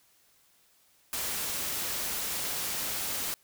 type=noise; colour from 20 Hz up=white; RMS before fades=-33 dBFS; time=1.13-3.34 s; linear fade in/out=0 ms; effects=white hiss -65 dBFS RMS until 3.43 s